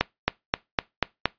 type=accelerating click train; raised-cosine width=0.3 ms; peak=-3 dBFS; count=6; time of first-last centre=0.01-1.256 s; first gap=270 ms; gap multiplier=0.96; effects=noise-tail reverb RT60 0.2 s tail -22 dB re dry + resampled to 11025 Hz